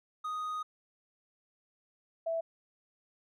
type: tone pair in turn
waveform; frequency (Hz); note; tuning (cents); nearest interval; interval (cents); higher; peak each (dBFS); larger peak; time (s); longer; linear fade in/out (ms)
triangle / sine; 1244.5 / 659.3; D#6 / E5; 0 / 0; major seventh; 1100; first; -32 / -30; second; 0.24-0.63 / 2.26-2.41; first; 10
effects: none